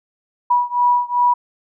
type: beating tone pair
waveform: sine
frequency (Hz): 973 / 975.6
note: B5 / B5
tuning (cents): -26 / -21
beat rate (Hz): 2.6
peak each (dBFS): -16 / -17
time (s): 0.5-1.34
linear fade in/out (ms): 10
effects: none